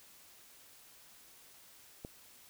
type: click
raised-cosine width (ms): 2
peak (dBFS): -29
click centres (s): 2.049
effects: white hiss -59 dBFS RMS until 2.49 s